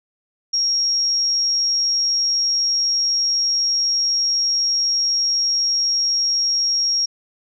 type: tone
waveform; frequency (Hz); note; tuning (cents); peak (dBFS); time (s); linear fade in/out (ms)
sine; 5588; F8; 0; -16; 0.53-7.06; 10
effects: none